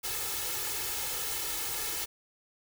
white noise with comb filter, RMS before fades -34 dBFS, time 0.03-2.06 s, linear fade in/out 20 ms, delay 2.3 ms, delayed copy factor +0.85, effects none

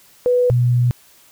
sine tone pair in turn, 493.9 / 122.2 Hz, B4 / B2, 0 / -18 cents, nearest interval 2 octaves, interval 2418 cents, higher first, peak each -12 dBFS, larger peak neither, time 0.26-0.5 / 0.5-0.91 s, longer second, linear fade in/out 0 ms, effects white hiss -50 dBFS RMS until 1.31 s

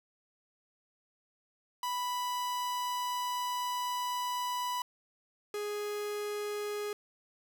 45% pulse tone pair in turn, 988 / 415.4 Hz, B5 / G#4, 0 / 0 cents, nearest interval octave + minor third, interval 1500 cents, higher first, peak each -32 / -34 dBFS, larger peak first, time 1.83-4.82 / 5.54-6.93 s, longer first, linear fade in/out 2 ms, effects none

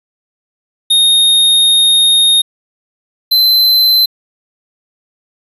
square tone pair in turn, 3706 / 4069 Hz, A#7 / C8, -11 / -49 cents, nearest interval major second, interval 162 cents, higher second, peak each -7 dBFS, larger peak neither, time 0.9-2.42 / 3.31-4.06 s, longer first, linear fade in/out 10 ms, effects resampled to 32000 Hz + 8-bit

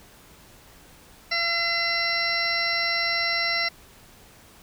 harmonic tone with a mistuned harmonic, 680 Hz, F5, 46 cents flat, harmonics 1 / 2 / 3 / 4 / 6 / 7 / 8, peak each -33 / -33 / -25 / -36 / -30 / -35 / -29 dBFS, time 1.31-3.69 s, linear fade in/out 10 ms, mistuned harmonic 7, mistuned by -25 cents, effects pink hiss -51 dBFS RMS until 4.62 s

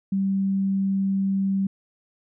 sine tone, 194.4 Hz, G3, 14 cents flat, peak -20 dBFS, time 0.12-1.67 s, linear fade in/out 5 ms, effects none

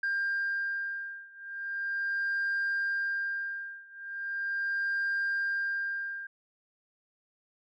sine beating tone pair, 1597 / 1597.39 Hz, G6 / G6, +32 / +32 cents, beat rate 0.39 Hz, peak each -31 / -32 dBFS, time 0.03-6.27 s, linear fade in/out 5 ms, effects tanh soft clip ceiling -25 dBFS

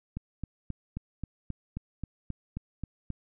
click train, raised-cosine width 5 ms, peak -22 dBFS, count 12, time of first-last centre 0.17-3.103 s, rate 3.75 Hz, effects none

